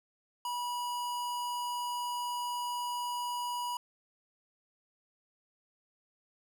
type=tone; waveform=square; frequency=972 Hz; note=B5; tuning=28 cents flat; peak=-34 dBFS; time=0.45-3.77 s; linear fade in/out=2 ms; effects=none